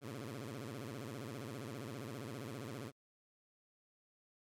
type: tone with vibrato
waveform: 15% pulse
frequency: 124 Hz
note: B2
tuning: 7 cents sharp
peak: -37 dBFS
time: 0.01-2.92 s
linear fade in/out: 50 ms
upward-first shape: sine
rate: 15 Hz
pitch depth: 280 cents each way
effects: MP3 64 kbps